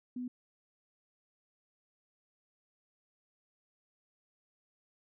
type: tone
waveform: sine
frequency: 248.7 Hz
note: B3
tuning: 12 cents sharp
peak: -36 dBFS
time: 0.16-0.28 s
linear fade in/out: 5 ms
effects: none